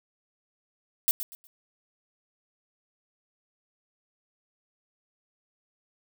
violet noise with echo, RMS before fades -22 dBFS, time 1.08-1.11 s, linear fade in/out 0 ms, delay 120 ms, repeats 3, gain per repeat -11 dB, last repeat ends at 1.47 s, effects none

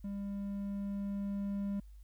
triangle tone with level ramp, 200 Hz, G3, 35 cents sharp, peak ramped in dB -35 to -31 dBFS, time 0.04-1.8 s, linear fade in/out 5 ms, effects added 50 Hz sine -50 dBFS peak until 2.03 s + white hiss -75 dBFS RMS until 2.03 s

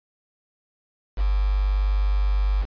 sine tone with quantisation, 49.52 Hz, G1, 18 cents sharp, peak -18 dBFS, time 1.16-2.66 s, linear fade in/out 50 ms, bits 6, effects resampled to 11025 Hz

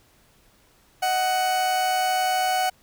40% pulse tone pair together, 625.6 / 744 Hz, D#5 / F#5, +9 / +9 cents, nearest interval minor third, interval 300 cents, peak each -32 / -20 dBFS, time 1.02-2.7 s, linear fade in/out 10 ms, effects pink hiss -59 dBFS RMS until 2.82 s

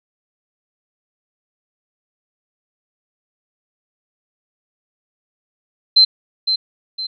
sine tone with echo, 4100 Hz, C8, 36 cents flat, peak -6 dBFS, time 5.96-6.05 s, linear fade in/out 10 ms, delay 510 ms, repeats 2, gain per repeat -8 dB, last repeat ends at 7.07 s, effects none

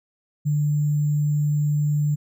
sine tone with sample-and-hold, 148.1 Hz, D3, 15 cents sharp, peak -18 dBFS, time 0.45-2.16 s, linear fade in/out 20 ms, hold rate 7350 Hz, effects none

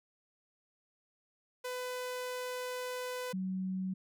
sawtooth / sine tone pair in turn, 501 / 187.66 Hz, B4 / F#3, +25 / +25 cents, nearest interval octave + perfect fourth, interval 1700 cents, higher first, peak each -33 / -33 dBFS, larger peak neither, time 1.64-3.33 / 3.33-3.94 s, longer first, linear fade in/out 10 ms, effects none

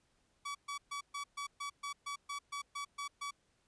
sawtooth tone bursts, 1140 Hz, C#6, 48 cents sharp, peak -35 dBFS, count 13, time 0.45-3.31 s, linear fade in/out 10 ms, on 100 ms, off 130 ms, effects pink hiss -75 dBFS RMS until 3.67 s + resampled to 22050 Hz

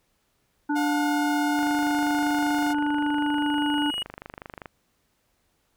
harmonic tone, 293.7 Hz, D4, in tune, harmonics 1 / 3 / 5, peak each -23 / -29 / -32 dBFS, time 0.69-3.91 s, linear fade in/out 10 ms
sawtooth tone, 716 Hz, F5, 43 cents sharp, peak -25 dBFS, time 0.75-2.74 s, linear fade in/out 20 ms
triangle tone with exponential growth, 2899 Hz, F#7, 36 cents flat, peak -25 dBFS, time 1.17-4.03 s, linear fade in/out 5 ms, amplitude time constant 620 ms
click train, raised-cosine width 0.5 ms, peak -22 dBFS, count 78, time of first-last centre 1.59-4.658 s, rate 25.1 Hz
effects pink hiss -70 dBFS RMS until 5.76 s

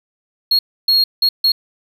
triangle tone bursts at uneven times, 4276 Hz, C8, 37 cents sharp, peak -9 dBFS, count 4, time 0.51-0.59 / 0.88-1.04 / 1.22-1.29 / 1.44-1.52 s, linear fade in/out 5 ms, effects none

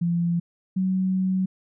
sine tone pair in turn, 171.3 / 187.54 Hz, F3 / F#3, -33 / +24 cents, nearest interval major second, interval 157 cents, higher second, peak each -20 dBFS, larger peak neither, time 0.01-0.4 / 0.76-1.46 s, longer second, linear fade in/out 10 ms, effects none

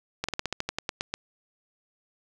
slowing click train, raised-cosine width 0.2 ms, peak -11 dBFS, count 12, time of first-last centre 0.24-1.14 s, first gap 46 ms, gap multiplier 1.11, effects none

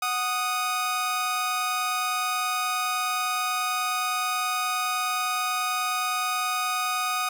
sawtooth tone pair together, 739 / 1241.5 Hz, F#5 / D#6, -2 / -4 cents, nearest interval major sixth, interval 898 cents, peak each -27 / -22 dBFS, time 0.02-7.29 s, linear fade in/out 5 ms, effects none

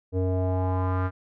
square tone with low-pass filter sweep, 92.5 Hz, F#2, in tune, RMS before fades -25 dBFS, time 0.12-1.11 s, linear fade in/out 50 ms, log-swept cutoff 460 to 1400 Hz, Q 3.1, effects none

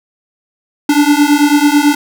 square beating tone pair, 287.9 / 297 Hz, D4 / D4, -34 / +20 cents, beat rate 9.1 Hz, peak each -11 dBFS, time 0.89-1.95 s, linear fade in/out 5 ms, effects none

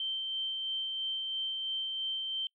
sine tone with tremolo, 3120 Hz, G7, 9 cents flat, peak -31 dBFS, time 0-2.47 s, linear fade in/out 2 ms, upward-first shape sine, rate 3 Hz, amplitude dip 25%, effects noise-tail reverb RT60 0.1 s tail -26 dB re dry

